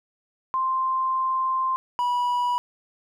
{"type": "tone pair in turn", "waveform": ["sine", "triangle"], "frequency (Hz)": [1046.5, 976.8], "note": ["C6", "B5"], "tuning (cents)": [0, -19], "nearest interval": "minor second", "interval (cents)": 119, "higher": "first", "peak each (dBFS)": [-21, -19], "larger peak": "second", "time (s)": [[0.54, 1.76], [1.99, 2.58]], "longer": "first", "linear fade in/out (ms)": 0, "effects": []}